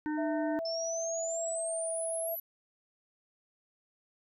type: harmonic tone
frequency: 304 Hz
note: D#4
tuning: 40 cents flat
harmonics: 1 / 3 / 5 / 6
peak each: -31 / -41 / -45 / -47 dBFS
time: 0.06-0.59 s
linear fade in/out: 0 ms
type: tone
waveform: sine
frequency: 659.3 Hz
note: E5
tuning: in tune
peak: -33 dBFS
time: 0.17-2.36 s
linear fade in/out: 20 ms
type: exponential sweep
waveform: sine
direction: up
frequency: 5274 to 11950 Hz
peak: -36 dBFS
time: 0.65-2.4 s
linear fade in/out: 5 ms
effects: none